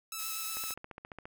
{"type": "tone with vibrato", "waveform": "5% pulse", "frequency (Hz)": 1306, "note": "E6", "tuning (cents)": -17, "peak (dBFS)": -26, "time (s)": [0.12, 0.74], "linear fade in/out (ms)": 2, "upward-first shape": "sine", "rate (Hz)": 8.3, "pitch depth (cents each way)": 16}
{"type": "noise", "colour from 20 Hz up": "blue", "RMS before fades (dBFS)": -41, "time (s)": [0.18, 0.74], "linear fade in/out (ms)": 20}
{"type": "click train", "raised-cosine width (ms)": 0.5, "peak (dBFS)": -29, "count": 11, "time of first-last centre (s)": [0.57, 1.255], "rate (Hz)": 14.6}
{"effects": []}